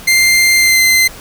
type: tone with pitch glide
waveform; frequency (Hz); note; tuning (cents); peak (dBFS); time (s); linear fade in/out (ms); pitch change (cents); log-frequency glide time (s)
sawtooth; 2094 to 2070; C7 to C7; +1 to -19; -4; 0.07-1.08; 10; -20; 0.56-0.8
effects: pink hiss -33 dBFS RMS until 1.2 s